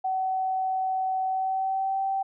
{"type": "tone with pitch glide", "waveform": "sine", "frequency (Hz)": [756, 775.5], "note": ["F#5", "G5"], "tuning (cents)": [37, -19], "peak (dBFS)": -24, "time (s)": [0.04, 2.23], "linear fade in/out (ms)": 10, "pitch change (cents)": 44, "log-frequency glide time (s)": [1.25, 2.01], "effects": []}